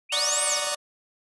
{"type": "linear two-way sweep", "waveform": "sine", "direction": "up then down", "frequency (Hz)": [2274, 9260, 3906], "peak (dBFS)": -24, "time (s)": [0.09, 0.6], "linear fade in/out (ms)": 50, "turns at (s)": 0.45}
{"type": "tone with tremolo", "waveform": "25% pulse", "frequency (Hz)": 587.3, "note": "D5", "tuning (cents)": 0, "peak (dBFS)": -25, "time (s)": [0.12, 0.76], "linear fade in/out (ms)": 20, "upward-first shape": "square", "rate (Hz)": 20, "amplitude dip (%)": 60}
{"type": "chord", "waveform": "5% pulse", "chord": "D# minor seventh", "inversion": "first", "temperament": "equal", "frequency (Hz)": [740, 932.3, 1108.7, 1244.5], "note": ["F#5", "A#5", "C#6", "D#6"], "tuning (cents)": [0, 0, 0, 0], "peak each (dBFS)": -20, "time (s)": [0.12, 0.75], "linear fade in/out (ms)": 5}
{"effects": ["resampled to 24000 Hz"]}